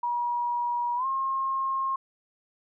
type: tone with pitch glide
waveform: sine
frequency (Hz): 960 to 1071.4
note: B5 to C6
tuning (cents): -49 to +41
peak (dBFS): -25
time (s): 0.03-1.96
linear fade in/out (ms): 5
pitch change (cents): +190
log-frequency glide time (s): 0.96-1.06
effects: none